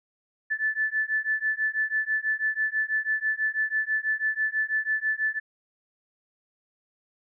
sine beating tone pair, 1744 / 1750.1 Hz, A6 / A6, -16 / -10 cents, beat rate 6.1 Hz, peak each -27 dBFS, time 0.5-5.4 s, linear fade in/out 20 ms, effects none

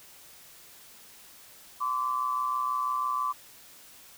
sine tone pair together, 1029.9 / 1156 Hz, C6 / D6, -28 / -28 cents, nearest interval major second, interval 200 cents, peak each -31 / -28 dBFS, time 1.8-3.33 s, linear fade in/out 20 ms, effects white hiss -52 dBFS RMS until 4.17 s

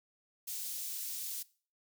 white high-pass noise, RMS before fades -40 dBFS, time 0.47-1.43 s, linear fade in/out 10 ms, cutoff 4600 Hz, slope 12 dB/octave, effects noise-tail reverb RT60 0.4 s tail -20 dB re dry

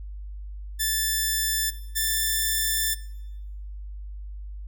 5% pulse tone pair in turn, 1760 / 1768.5 Hz, A6 / A6, 0 / +8 cents, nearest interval unison, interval 8 cents, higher second, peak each -12 dBFS, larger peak neither, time 0.79-1.71 / 1.95-2.95 s, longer second, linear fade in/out 20 ms, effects noise-tail reverb RT60 1.0 s tail -20 dB re dry + added 50 Hz sine -34 dBFS peak until 4.67 s

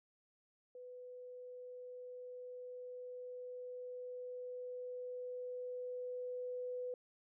sine tone with level ramp, 498.1 Hz, B4, 15 cents sharp, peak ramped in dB -49 to -39 dBFS, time 0.75-6.94 s, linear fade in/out 2 ms, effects none

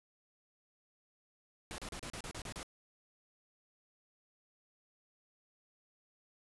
pink noise bursts, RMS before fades -44 dBFS, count 9, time 1.71-2.63 s, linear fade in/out 0 ms, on 72 ms, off 34 ms, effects resampled to 24000 Hz

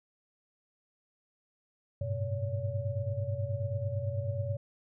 sine tone cluster, 97.2 / 106.4 / 125.2 / 567 Hz, G2 / G#2 / B2 / C#5, -14 / +42 / +24 / +39 cents, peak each -35 / -35 / -37 / -38 dBFS, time 2.01-4.57 s, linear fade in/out 5 ms, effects none

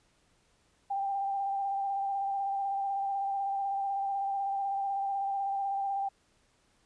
sine tone with vibrato, 790 Hz, G5, 13 cents sharp, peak -29 dBFS, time 0.9-6.09 s, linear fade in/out 10 ms, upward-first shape square, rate 16 Hz, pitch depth 18 cents each way, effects pink hiss -69 dBFS RMS until 6.85 s + resampled to 22050 Hz

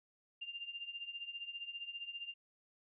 sine tone with tremolo, 2794 Hz, F7, in tune, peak -39 dBFS, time 0.41-2.34 s, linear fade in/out 10 ms, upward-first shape triangle, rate 15 Hz, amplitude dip 85%, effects none

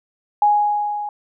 sine tone with level ramp, 830.6 Hz, G#5, in tune, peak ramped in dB -10 to -24 dBFS, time 0.42-1.09 s, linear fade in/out 2 ms, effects none

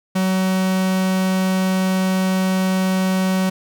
45% pulse tone, 187.8 Hz, F#3, 26 cents sharp, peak -16 dBFS, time 0.15-3.5 s, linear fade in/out 10 ms, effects none

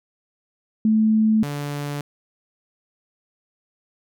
sine / sawtooth tone pair in turn, 218.2 / 144.75 Hz, A3 / D3, -14 / -25 cents, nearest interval perfect fifth, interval 711 cents, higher first, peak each -14 / -22 dBFS, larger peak first, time 0.85-1.43 / 1.43-2.01 s, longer neither, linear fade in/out 2 ms, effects none

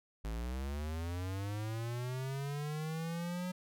square linear sweep, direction up, 51.91 to 183.2 Hz, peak -37 dBFS, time 0.24-3.52 s, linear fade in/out 10 ms, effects none

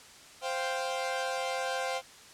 sawtooth chord, C suspended fourth, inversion none, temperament equal, 523.3 / 698.5 / 784 Hz, C5 / F5 / G5, 0 / 0 / 0 cents, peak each -30 / -33 / -32 dBFS, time 0.41-2.02 s, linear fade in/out 50 ms, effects white hiss -52 dBFS RMS until 2.33 s + low-pass 8000 Hz 12 dB/octave

